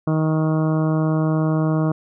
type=harmonic tone; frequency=157.2 Hz; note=D#3; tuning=18 cents sharp; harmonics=1 / 2 / 3 / 4 / 5 / 6 / 7 / 8 / 9; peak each=-18 / -22 / -30 / -28 / -36 / -38 / -33 / -37 / -40 dBFS; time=0.07-1.92 s; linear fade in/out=5 ms; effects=none